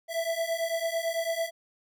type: beating tone pair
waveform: square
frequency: 658 / 667 Hz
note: E5 / E5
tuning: -3 / +20 cents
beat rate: 9 Hz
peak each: -32 / -31 dBFS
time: 0.08-1.51 s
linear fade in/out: 50 ms
effects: none